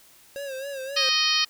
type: tone with vibrato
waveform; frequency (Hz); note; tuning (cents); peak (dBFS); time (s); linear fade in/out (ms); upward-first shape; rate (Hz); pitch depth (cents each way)
square; 544; C#5; -33; -32; 0.36-1.09; 0; sine; 3.8; 72
type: harmonic tone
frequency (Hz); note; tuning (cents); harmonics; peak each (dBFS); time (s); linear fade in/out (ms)
622.3; D#5; 0; 2 / 3 / 4 / 5 / 6 / 7 / 8 / 9; -31 / -31 / -28 / -26 / -31 / -25 / -28 / -30; 0.96-1.45; 10
effects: white hiss -54 dBFS RMS until 1.49 s